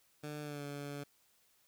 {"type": "tone with pitch glide", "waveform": "15% pulse", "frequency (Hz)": [149.2, 143.37], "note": ["D3", "D3"], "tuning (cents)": [28, -41], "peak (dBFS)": -35, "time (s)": [0.23, 1.04], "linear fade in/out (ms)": 10, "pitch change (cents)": -69, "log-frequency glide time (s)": [0.42, 0.63], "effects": ["white hiss -71 dBFS RMS until 1.67 s"]}